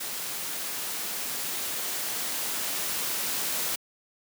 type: noise with level ramp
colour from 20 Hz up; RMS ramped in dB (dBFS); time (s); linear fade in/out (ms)
white; -34 to -29; 0-3.76; 10
effects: high-pass 150 Hz 12 dB/octave